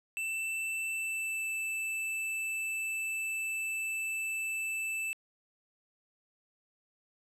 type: tone with pitch glide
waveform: square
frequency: 2661 to 2641 Hz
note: E7 to E7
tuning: +16 to +3 cents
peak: -33 dBFS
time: 0.17-5.13 s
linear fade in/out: 0 ms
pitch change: -13 cents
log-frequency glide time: 0.92-1.48 s
effects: low-pass 12000 Hz 12 dB/octave